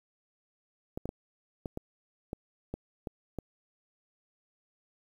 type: clicks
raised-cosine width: 2 ms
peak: -22 dBFS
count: 9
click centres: 0.975 / 1.056 / 1.091 / 1.658 / 1.774 / 2.331 / 2.74 / 3.072 / 3.387 s
effects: 9-bit